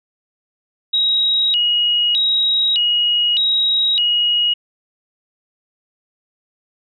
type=tone with vibrato; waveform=sine; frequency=3322 Hz; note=G#7; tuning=in tune; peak=-13 dBFS; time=0.93-4.54 s; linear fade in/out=10 ms; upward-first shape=square; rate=0.82 Hz; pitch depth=240 cents each way; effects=none

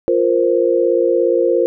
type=chord; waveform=sine; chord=F suspended fourth; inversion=none; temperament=equal; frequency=349.2 / 466.2 / 523.3 Hz; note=F4 / Bb4 / C5; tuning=0 / 0 / 0 cents; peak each=-16 dBFS; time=0.08-1.66 s; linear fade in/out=0 ms; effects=none

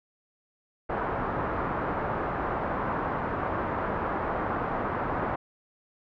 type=low-pass noise; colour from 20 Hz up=white; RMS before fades=-30 dBFS; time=0.89-5.36 s; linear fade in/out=10 ms; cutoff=1300 Hz; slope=24 dB/octave; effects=none

